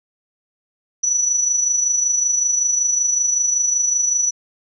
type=tone with amplitude modulation; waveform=sine; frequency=5920 Hz; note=F#8; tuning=in tune; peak=-13 dBFS; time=1.03-4.31 s; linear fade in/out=10 ms; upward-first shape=sine; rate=25.3 Hz; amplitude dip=50%; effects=none